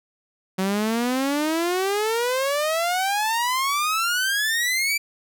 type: exponential sweep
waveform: sawtooth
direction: up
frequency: 185.7 to 2349 Hz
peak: -17 dBFS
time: 0.58-4.98 s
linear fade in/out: 10 ms
effects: none